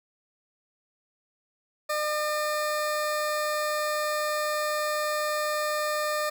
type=tone; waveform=20% pulse; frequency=604 Hz; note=D5; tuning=48 cents sharp; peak=-21 dBFS; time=1.89-6.3 s; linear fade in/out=10 ms; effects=none